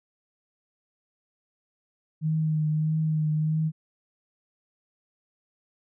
sine tone with vibrato, 155.56 Hz, D#3, in tune, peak -22 dBFS, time 2.21-3.72 s, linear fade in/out 50 ms, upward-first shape triangle, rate 1.6 Hz, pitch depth 29 cents each way, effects none

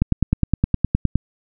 click train, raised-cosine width 5 ms, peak -3 dBFS, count 12, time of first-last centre 0.02-1.156 s, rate 9.68 Hz, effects none

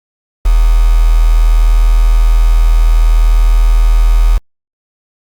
sine tone with quantisation, 40.3 Hz, E1, 38 cents flat, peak -4 dBFS, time 0.45-4.38 s, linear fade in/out 10 ms, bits 4, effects Opus 48 kbps

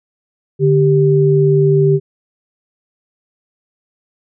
sine tone pair together, 147.01 / 392 Hz, D3 / G4, +2 / 0 cents, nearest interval octave + perfect fourth, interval 1698 cents, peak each -11 dBFS, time 0.59-2 s, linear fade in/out 50 ms, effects none

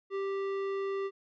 triangle tone with tanh clipping, 392 Hz, G4, in tune, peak -33 dBFS, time 0.1-1.11 s, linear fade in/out 50 ms, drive 18 dB, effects none

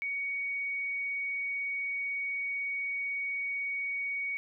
sine tone, 2241 Hz, C#7, 18 cents sharp, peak -31 dBFS, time 0.02-4.37 s, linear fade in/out 0 ms, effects none

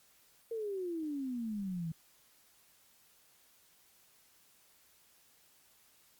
sine exponential sweep, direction down, 466.2 to 158.1 Hz, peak -35 dBFS, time 0.51-1.92 s, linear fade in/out 5 ms, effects white hiss -66 dBFS RMS until 6.19 s + Opus 48 kbps

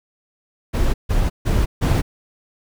brown noise bursts, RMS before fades -17 dBFS, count 4, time 0.73-2.02 s, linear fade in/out 20 ms, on 210 ms, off 150 ms, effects none

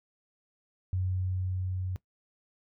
sine tone with level ramp, 92.5 Hz, F#2, in tune, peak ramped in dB -27 to -31 dBFS, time 0.93-1.96 s, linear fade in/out 0 ms, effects noise-tail reverb RT60 0.1 s tail -18 dB re dry

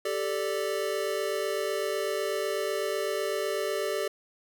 square chord, G suspended second, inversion none, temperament equal, 392 / 440 / 587.3 Hz, G4 / A4 / D5, 0 / 0 / 0 cents, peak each -33 dBFS, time 0.05-4.08 s, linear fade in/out 5 ms, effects none

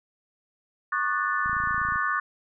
sine chord, D major seventh, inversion third, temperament equal with one note detuned, 1108.7 / 1205.6 / 1480 / 1760 Hz, C#6 / D6 / F#6 / A6, 0 / +45 / 0 / 0 cents, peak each -29 dBFS, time 0.92-2.2 s, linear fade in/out 5 ms
click train, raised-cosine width 5 ms, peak -28 dBFS, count 15, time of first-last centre 1.46-1.958 s, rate 28.1 Hz
effects none

